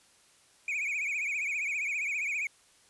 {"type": "tone with vibrato", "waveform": "triangle", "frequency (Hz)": 2349, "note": "D7", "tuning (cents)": 0, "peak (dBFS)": -28, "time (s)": [0.68, 2.47], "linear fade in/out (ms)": 2, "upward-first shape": "triangle", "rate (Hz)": 15, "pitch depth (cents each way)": 150, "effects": ["white hiss -62 dBFS RMS until 2.89 s", "resampled to 24000 Hz"]}